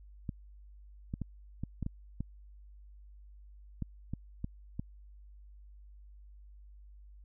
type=clicks; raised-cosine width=5 ms; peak=-23 dBFS; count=11; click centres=0.292 / 1.139 / 1.217 / 1.636 / 1.827 / 1.864 / 2.206 / 3.823 / 4.136 / 4.444 / 4.795 s; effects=added 50 Hz sine -51 dBFS peak until 7.24 s